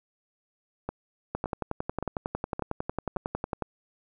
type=two click trains; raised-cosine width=1 ms; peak=-17 / -15 dBFS; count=5 / 26; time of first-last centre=0.89-3.163 / 1.35-3.623 s; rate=1.76 / 11 Hz; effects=none